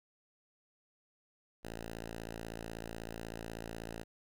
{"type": "tone", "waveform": "5% pulse", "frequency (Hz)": 56.2, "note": "A1", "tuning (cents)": 37, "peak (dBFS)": -31, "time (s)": [1.63, 4.04], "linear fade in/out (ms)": 20, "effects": []}